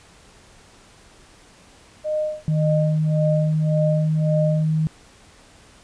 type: tone with tremolo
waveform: sine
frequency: 613 Hz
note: D#5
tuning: 26 cents flat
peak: -19 dBFS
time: 2.04-4.67 s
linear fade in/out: 20 ms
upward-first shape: sine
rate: 1.8 Hz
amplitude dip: 100%
type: tone with pitch glide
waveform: sine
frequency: 155.56 to 156.91 Hz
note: D#3 to D#3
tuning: 0 to +15 cents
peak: -17 dBFS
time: 2.48-4.87 s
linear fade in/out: 0 ms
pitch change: +15 cents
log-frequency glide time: 3.3-4.7 s
effects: pink hiss -50 dBFS RMS until 5.83 s + resampled to 22050 Hz